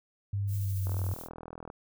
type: tone with pitch glide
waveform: sine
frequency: 100 to 94.99 Hz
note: G2 to F#2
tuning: +35 to +46 cents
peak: -28 dBFS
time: 0.33-1.14 s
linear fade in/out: 5 ms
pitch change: -89 cents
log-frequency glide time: 0.58-0.88 s
type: noise with tremolo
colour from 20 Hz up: violet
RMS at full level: -44 dBFS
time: 0.47-1.29 s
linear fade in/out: 50 ms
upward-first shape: triangle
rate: 14 Hz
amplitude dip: 35%
type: click train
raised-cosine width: 1 ms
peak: -28 dBFS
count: 35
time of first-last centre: 0.87-1.701 s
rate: 40.9 Hz
effects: none